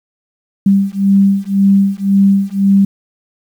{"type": "beating tone pair", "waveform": "sine", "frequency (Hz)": [196, 197.9], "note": ["G3", "G3"], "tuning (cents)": [0, 17], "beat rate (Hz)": 1.9, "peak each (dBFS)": -11, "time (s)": [0.66, 2.85], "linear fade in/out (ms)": 5, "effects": ["7-bit"]}